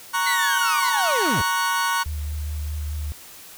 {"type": "chord", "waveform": "40% pulse", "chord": "F# major", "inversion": "first", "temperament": "equal", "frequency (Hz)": [932.3, 1108.7, 1480], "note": ["A#5", "C#6", "F#6"], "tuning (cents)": [0, 0, 0], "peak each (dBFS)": -24, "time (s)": [0.13, 2.04], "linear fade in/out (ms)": 20}
{"type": "linear sweep", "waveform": "35% pulse", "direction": "down", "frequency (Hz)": [2057, 62.8], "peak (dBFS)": -21, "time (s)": [0.26, 1.42], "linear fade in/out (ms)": 10}
{"type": "tone with vibrato", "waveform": "sine", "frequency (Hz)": 74.9, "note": "D2", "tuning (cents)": 35, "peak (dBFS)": -25, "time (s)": [2.06, 3.12], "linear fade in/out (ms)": 0, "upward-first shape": "triangle", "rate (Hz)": 4.7, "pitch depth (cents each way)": 20}
{"effects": ["white hiss -43 dBFS RMS until 3.57 s"]}